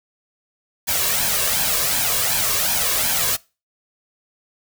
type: noise with flanger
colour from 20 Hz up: white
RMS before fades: -20 dBFS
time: 0.87-3.37 s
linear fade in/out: 20 ms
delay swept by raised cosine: 1.2 to 1.82 ms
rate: 2.7 Hz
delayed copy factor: +0.65
effects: noise-tail reverb RT60 0.3 s tail -23 dB re dry